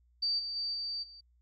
sine tone with level steps, 4630 Hz, D8, 25 cents flat, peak -28 / -35 / -32 / -34 / -49 dBFS, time 0.22-1.21 s, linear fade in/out 10 ms, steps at 0.38 / 0.55 / 0.73 / 1.02 s, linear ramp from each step 20 ms, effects added 60 Hz sine -64 dBFS peak until 1.41 s

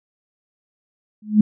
sine tone with exponential growth, 212.2 Hz, G#3, 38 cents sharp, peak -5 dBFS, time 1.22-1.41 s, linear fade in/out 5 ms, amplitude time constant 41 ms, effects none

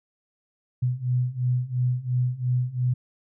sine beating tone pair, 123.47 / 126.37 Hz, B2 / B2, 0 / +40 cents, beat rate 2.9 Hz, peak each -26 / -24 dBFS, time 0.82-2.94 s, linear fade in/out 10 ms, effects none

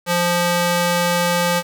square tone with high-pass filter, 174.61 Hz, F3, in tune, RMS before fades -18 dBFS, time 0.06-1.63 s, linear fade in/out 50 ms, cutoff 370 Hz, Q 0.56, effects 7-bit

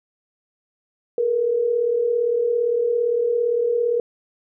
sine tone pair together, 440 / 477.6 Hz, A4 / A#4, 0 / +42 cents, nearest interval minor second, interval 142 cents, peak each -25 / -18 dBFS, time 1.18-4 s, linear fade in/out 2 ms, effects none

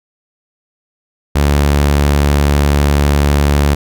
sawtooth tone, 72 Hz, D2, 34 cents flat, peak -5 dBFS, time 1.35-3.75 s, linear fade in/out 10 ms, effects none

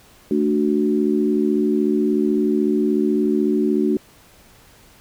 sine chord, D major, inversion second, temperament equal, 220 / 293.7 / 370 Hz, A3 / D4 / F#4, 0 / 0 / 0 cents, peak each -20 dBFS, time 0.31-3.97 s, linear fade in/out 2 ms, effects pink hiss -50 dBFS RMS until 5 s

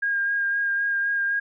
sine tone with vibrato, 1618 Hz, G#6, 46 cents flat, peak -21 dBFS, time 0.02-1.4 s, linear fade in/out 10 ms, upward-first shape sine, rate 3.9 Hz, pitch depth 16 cents each way, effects none

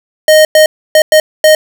square tone bursts at uneven times, 620 Hz, D#5, 6 cents flat, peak -3 dBFS, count 5, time 0.28-0.45 / 0.55-0.66 / 0.95-1.02 / 1.12-1.2 / 1.44-1.55 s, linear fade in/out 2 ms, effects none

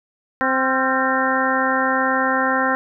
harmonic tone with a mistuned harmonic, 261.6 Hz, C4, in tune, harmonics 1 / 2 / 3 / 4 / 5 / 6 / 7, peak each -24 / -24 / -24 / -24 / -24 / -24 / -24 dBFS, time 0.41-2.75 s, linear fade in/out 0 ms, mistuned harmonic 5, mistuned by +62 cents, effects none

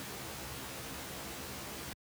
pink noise with comb filter, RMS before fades -43 dBFS, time 0-1.93 s, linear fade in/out 0 ms, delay 15 ms, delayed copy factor +0.85, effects high-pass 80 Hz 12 dB/octave

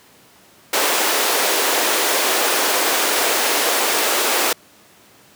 pink high-pass noise, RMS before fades -18 dBFS, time 0.73-4.53 s, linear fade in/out 5 ms, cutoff 360 Hz, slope 24 dB/octave, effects pink hiss -49 dBFS RMS until 5.35 s + high-pass 150 Hz 12 dB/octave

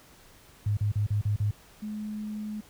sine tone bursts, 103.83 Hz, G#2, in tune, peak -23 dBFS, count 6, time 0.66-1.51 s, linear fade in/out 5 ms, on 110 ms, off 38 ms
sine tone, 212.3 Hz, G#3, 38 cents sharp, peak -32 dBFS, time 1.82-2.61 s, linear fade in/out 10 ms
effects pink hiss -55 dBFS RMS until 2.69 s

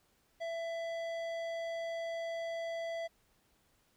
sine tone with tanh clipping, 666 Hz, E5, 18 cents sharp, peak -38 dBFS, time 0.4-3.08 s, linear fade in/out 20 ms, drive 14 dB, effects pink hiss -72 dBFS RMS until 3.96 s

